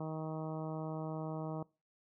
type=harmonic tone; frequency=157.6 Hz; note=D#3; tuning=23 cents sharp; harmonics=1 / 2 / 3 / 4 / 5 / 6 / 7 / 8; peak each=-40 / -44 / -47 / -46 / -49 / -51 / -53 / -57 dBFS; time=0-1.63 s; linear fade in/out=5 ms; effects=noise-tail reverb RT60 0.3 s tail -23 dB re dry